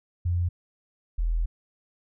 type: tone pair in turn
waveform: sine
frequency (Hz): 87.6 / 41.34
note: F2 / E1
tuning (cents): +6 / +6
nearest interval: octave + minor second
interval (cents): 1300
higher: first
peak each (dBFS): -22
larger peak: neither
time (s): 0.25-0.49 / 1.18-1.46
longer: second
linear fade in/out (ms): 10
effects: none